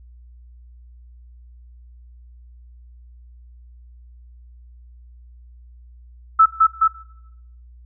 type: tone with echo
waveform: sine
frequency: 1312 Hz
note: E6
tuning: 9 cents flat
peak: -7 dBFS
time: 6.39-6.46 s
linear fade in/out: 10 ms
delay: 210 ms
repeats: 2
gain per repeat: -2 dB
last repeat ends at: 6.88 s
effects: noise-tail reverb RT60 0.8 s tail -18 dB re dry + added 60 Hz sine -42 dBFS peak until 7.85 s